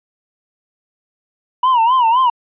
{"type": "tone with vibrato", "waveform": "triangle", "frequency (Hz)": 968, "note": "B5", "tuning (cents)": -35, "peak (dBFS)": -8, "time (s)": [1.63, 2.3], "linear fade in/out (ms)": 5, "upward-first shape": "sine", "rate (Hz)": 3.9, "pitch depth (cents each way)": 140, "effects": ["resampled to 8000 Hz"]}